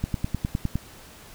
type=click train; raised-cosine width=5 ms; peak=-12 dBFS; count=8; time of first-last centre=0.04-0.756 s; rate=9.78 Hz; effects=pink hiss -47 dBFS RMS until 1.34 s